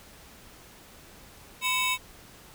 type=tone cluster; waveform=square; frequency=1013 / 2233 / 2629 / 3739 Hz; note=B5 / C#7 / E7 / A#7; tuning=+44 / +12 / -5 / +4 cents; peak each=-31 dBFS; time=1.61-1.98 s; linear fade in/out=50 ms; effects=pink hiss -51 dBFS RMS until 2.54 s